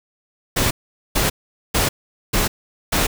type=noise bursts; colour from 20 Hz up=pink; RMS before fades=-18 dBFS; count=5; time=0.56-3.07 s; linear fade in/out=10 ms; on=150 ms; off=440 ms; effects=none